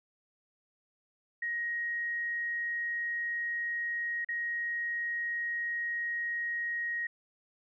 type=tone with dropouts; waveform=sine; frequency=1883 Hz; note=A#6; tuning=17 cents sharp; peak=-31 dBFS; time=1.42-7.07 s; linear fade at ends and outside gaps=5 ms; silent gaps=4.247-4.287 s; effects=none